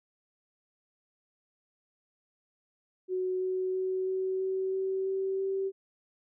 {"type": "tone with pitch steps", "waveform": "sine", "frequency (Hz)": [370, 372.4, 374.7, 377.1, 379.5, 381.9, 384.4, 386.8], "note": ["F#4", "F#4", "F#4", "F#4", "F#4", "G4", "G4", "G4"], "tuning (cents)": [0, 11, 22, 33, 44, -45, -34, -23], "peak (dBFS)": -28, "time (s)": [3.08, 5.72], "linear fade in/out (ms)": 50, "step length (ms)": 330, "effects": []}